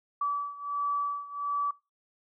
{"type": "beating tone pair", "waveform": "sine", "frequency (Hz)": [1150, 1151.4], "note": ["D6", "D6"], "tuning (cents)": [-37, -35], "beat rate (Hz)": 1.4, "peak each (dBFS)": [-30, -33], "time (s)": [0.21, 1.71], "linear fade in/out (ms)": 5, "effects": ["noise-tail reverb RT60 0.3 s tail -25 dB re dry"]}